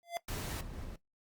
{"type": "tone with exponential growth", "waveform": "square", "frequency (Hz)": 687, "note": "F5", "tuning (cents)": -29, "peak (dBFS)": -32, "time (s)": [0.03, 0.17], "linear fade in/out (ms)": 0, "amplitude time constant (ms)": 30}
{"type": "noise", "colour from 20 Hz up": "pink", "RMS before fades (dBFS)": -42, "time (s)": [0.28, 0.61], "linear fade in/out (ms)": 5}
{"type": "noise with tremolo", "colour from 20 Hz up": "brown", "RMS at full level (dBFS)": -42, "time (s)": [0.3, 0.96], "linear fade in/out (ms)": 5, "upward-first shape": "square", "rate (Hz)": 4.6, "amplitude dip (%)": 25}
{"effects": ["noise-tail reverb RT60 0.1 s tail -17 dB re dry", "Opus 48 kbps"]}